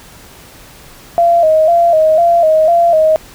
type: tone with vibrato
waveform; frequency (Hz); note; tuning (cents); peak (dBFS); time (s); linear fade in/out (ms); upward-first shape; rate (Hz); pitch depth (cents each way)
sine; 656; E5; -9; -6; 1.18-3.16; 0; square; 2; 74
effects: pink hiss -38 dBFS RMS until 3.34 s